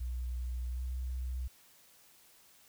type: tone with pitch glide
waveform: sine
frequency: 61.3 to 63.21 Hz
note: B1 to B1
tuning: -12 to +41 cents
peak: -34 dBFS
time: 0-1.48 s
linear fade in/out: 10 ms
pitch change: +53 cents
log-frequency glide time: 0.71-0.84 s
effects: white hiss -62 dBFS RMS until 2.68 s